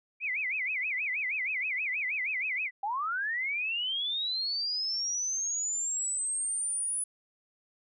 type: tone with vibrato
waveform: sine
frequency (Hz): 2262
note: C#7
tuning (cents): +34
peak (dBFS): -29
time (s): 0.2-2.71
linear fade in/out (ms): 50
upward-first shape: sine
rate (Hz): 6.3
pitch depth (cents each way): 230
type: linear sweep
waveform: sine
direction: up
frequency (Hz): 770 to 9956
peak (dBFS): -29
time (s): 2.83-7.04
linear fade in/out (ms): 5
effects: none